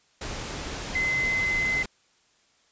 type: tone in noise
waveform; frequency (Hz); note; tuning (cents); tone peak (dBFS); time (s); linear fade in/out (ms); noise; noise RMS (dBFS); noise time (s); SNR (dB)
sine; 2051; C7; -35; -23; 0.95-1.83; 5; pink; -34; 0.21-1.86; +8
effects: white hiss -64 dBFS RMS until 2.71 s + resampled to 16000 Hz